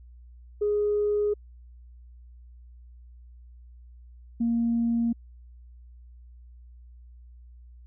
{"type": "tone pair in turn", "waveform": "sine", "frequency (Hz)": [415.3, 233.1], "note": ["G#4", "A#3"], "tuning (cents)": [0, 0], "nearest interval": "minor seventh", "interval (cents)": 1000, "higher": "first", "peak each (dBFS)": -21, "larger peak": "neither", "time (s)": [[0.61, 1.34], [4.4, 5.13]], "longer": "neither", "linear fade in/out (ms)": 10, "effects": ["tanh soft clip ceiling -17 dBFS", "added 60 Hz sine -46 dBFS peak until 7.86 s"]}